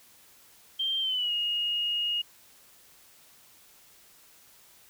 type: tone with pitch glide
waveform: sine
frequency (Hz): 3161 to 2865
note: G7 to F7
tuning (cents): +14 to +44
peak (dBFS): -26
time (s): 0.79-2.22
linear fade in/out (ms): 10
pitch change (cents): -170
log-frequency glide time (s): 1-1.32
effects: white hiss -57 dBFS RMS until 4.89 s